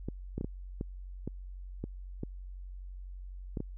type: clicks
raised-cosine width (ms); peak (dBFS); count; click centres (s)
3; -22; 10; 0.086 / 0.38 / 0.411 / 0.445 / 0.811 / 1.276 / 1.84 / 2.234 / 3.572 / 3.604
effects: added 46 Hz sine -41 dBFS peak until 3.77 s